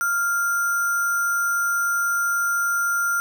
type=tone with sample-and-hold; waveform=sine; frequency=1396.9 Hz; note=F6; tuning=in tune; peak=-19 dBFS; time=0.01-3.2 s; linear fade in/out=0 ms; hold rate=7350 Hz; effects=none